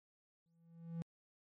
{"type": "tone with exponential growth", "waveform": "triangle", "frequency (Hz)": 166.7, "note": "E3", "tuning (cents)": 20, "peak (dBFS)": -35, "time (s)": [0.46, 1.02], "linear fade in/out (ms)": 0, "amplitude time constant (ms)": 120, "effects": ["MP3 48 kbps"]}